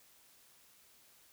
silence, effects white hiss -64 dBFS RMS until 1.32 s

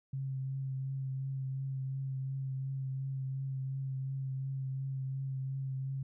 sine tone with vibrato, 133.9 Hz, C3, 40 cents sharp, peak -34 dBFS, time 0.13-6.03 s, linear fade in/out 5 ms, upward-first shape triangle, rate 2.8 Hz, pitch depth 23 cents each way, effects none

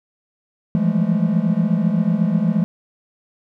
triangle tone cluster, 166.2 / 174.3 / 203.6 / 217.9 Hz, E3 / F3 / G#3 / A3, +15 / -3 / -34 / -17 cents, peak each -19 dBFS, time 0.75-2.64 s, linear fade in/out 0 ms, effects none

